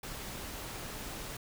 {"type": "noise", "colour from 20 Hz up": "pink", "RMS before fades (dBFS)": -42, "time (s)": [0.03, 1.37], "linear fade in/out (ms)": 5, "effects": []}